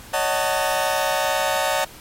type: chord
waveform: sawtooth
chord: D# half-diminished seventh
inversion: third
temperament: just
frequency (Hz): 560 / 622.3 / 746.7 / 896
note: C#5 / D#5 / F#5 / A5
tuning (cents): +18 / 0 / +16 / +31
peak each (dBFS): -21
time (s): 0.13-1.85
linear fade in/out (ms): 10
effects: pink hiss -42 dBFS RMS until 2 s + MP3 64 kbps